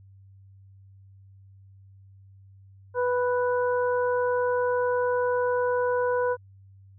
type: harmonic tone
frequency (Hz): 493.9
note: B4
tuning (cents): 0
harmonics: 1 / 2 / 3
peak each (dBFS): -23 / -29 / -33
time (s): 2.94-6.37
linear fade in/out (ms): 50
effects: added 97 Hz sine -49 dBFS peak until 6.98 s